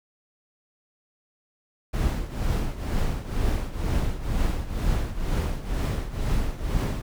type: noise with tremolo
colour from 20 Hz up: brown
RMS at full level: -22 dBFS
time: 1.93-7.02 s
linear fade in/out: 10 ms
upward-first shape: triangle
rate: 2.1 Hz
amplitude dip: 80%
effects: none